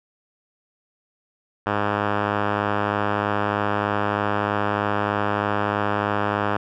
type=tone with low-pass filter; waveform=5% pulse; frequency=103.2 Hz; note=G#2; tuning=10 cents flat; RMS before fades=-23 dBFS; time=1.66-6.57 s; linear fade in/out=5 ms; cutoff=1800 Hz; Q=1.9; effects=none